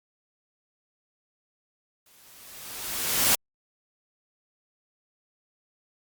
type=noise with exponential growth; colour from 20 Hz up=white; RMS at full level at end=-19 dBFS; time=2.06-3.35 s; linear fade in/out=2 ms; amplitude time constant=280 ms; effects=Opus 48 kbps